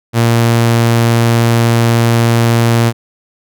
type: tone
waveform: sawtooth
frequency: 116.54 Hz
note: A#2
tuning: in tune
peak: -4 dBFS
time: 0.13-2.93 s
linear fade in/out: 50 ms
effects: none